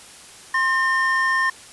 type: tone pair together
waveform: triangle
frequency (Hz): 1055.5 / 1815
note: C6 / A#6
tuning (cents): +15 / -47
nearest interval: major sixth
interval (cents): 938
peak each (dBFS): -20 / -17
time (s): 0.54-1.5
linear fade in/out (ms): 5
effects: white hiss -43 dBFS RMS until 1.72 s + resampled to 24000 Hz